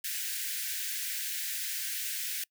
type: high-pass noise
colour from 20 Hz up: white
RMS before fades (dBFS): -35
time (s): 0.04-2.44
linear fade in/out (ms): 5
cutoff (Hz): 1500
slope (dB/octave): 96
effects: noise-tail reverb RT60 0.1 s tail -25 dB re dry